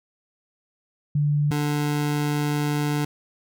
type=tone pair in turn; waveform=sine / 25% pulse; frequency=146.83 / 147.46 Hz; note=D3 / D3; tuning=0 / +7 cents; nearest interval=unison; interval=7 cents; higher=second; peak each=-18 dBFS; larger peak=neither; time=1.15-1.51 / 1.51-3.05 s; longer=second; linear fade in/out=5 ms; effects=none